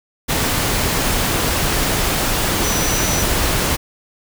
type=tone in noise; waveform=sine; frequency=5920 Hz; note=F#8; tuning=in tune; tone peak=-23 dBFS; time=2.63-3.24 s; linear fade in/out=20 ms; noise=pink; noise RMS=-18 dBFS; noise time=0.28-3.77 s; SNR=-8 dB; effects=none